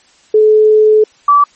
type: tone pair in turn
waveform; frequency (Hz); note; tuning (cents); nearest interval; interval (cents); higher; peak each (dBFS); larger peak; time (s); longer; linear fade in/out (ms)
sine; 430 / 1155.3; A4 / D6; -40 / -29; octave + perfect fourth; 1711; second; -4; neither; 0.34-1.04 / 1.28-1.44; first; 5
effects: white hiss -48 dBFS RMS until 1.55 s + MP3 32 kbps